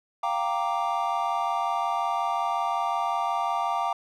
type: chord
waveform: triangle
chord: G minor seventh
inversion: third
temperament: equal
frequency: 698.5 / 784 / 932.3 / 1174.7 Hz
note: F5 / G5 / Bb5 / D6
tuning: 0 / 0 / 0 / 0 cents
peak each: -28 dBFS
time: 0.23-3.93 s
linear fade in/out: 5 ms
effects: none